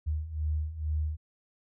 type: beating tone pair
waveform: sine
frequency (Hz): 75.4 / 77.6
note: D2 / D#2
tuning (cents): +46 / -4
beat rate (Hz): 2.2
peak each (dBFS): -34 / -30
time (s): 0.06-1.17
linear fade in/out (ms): 20
effects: none